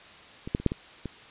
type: clicks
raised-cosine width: 3 ms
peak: -22 / -11 / -24 / -8 / -17 / -20 dBFS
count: 6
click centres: 0.475 / 0.549 / 0.6 / 0.663 / 0.719 / 1.057 s
effects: white hiss -49 dBFS RMS until 1.3 s + resampled to 8000 Hz